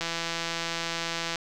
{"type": "click train", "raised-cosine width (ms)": 0.2, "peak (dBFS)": -13, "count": 226, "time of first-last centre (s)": [0.01, 1.357], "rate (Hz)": 167, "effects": []}